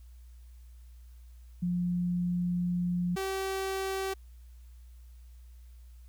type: tone pair in turn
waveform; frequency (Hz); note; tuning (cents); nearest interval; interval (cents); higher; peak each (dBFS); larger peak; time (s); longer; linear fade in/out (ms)
sine / sawtooth; 176.8 / 384.9; F3 / G4; +22 / -32; octave + minor second; 1346; second; -27; neither; 1.62-3.16 / 3.16-4.14; first; 10
effects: added 60 Hz sine -48 dBFS peak until 6.08 s + white hiss -69 dBFS RMS until 6.08 s